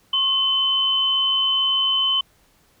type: tone pair together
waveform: sine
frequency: 1082 / 3049 Hz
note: C#6 / G7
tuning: -42 / -49 cents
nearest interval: octave + tritone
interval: 1793 cents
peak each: -28 / -17 dBFS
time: 0.13-2.21 s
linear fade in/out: 5 ms
effects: pink hiss -59 dBFS RMS until 2.8 s